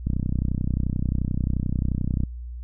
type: click train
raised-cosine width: 5 ms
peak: -12 dBFS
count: 69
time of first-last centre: 0.07-2.236 s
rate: 31.4 Hz
effects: added 60 Hz sine -32 dBFS peak until 2.63 s